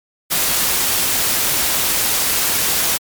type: noise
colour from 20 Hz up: white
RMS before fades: -17 dBFS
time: 0.3-2.98 s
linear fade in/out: 20 ms
effects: MP3 96 kbps